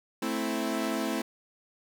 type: chord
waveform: sawtooth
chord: A minor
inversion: none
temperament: equal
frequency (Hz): 220 / 261.6 / 329.6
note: A3 / C4 / E4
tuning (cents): 0 / 0 / 0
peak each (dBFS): -29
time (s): 0.22-1.22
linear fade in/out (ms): 5
effects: none